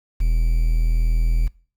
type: tone with quantisation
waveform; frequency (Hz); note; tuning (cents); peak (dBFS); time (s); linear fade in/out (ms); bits
triangle; 40.61; E1; -25; -13; 0.2-1.48; 10; 7
effects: noise-tail reverb RT60 0.4 s tail -22 dB re dry